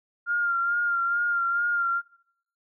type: tone with vibrato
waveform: sine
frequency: 1399 Hz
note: F6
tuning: 3 cents sharp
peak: -22 dBFS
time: 0.26-2.02 s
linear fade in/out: 50 ms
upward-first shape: sine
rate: 2.3 Hz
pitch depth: 31 cents each way
effects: noise-tail reverb RT60 0.7 s tail -23 dB re dry